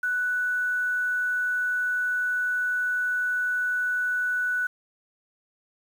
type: tone with quantisation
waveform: sine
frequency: 1484 Hz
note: F#6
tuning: 5 cents sharp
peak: -23 dBFS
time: 0.03-4.67 s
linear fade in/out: 5 ms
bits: 8
effects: none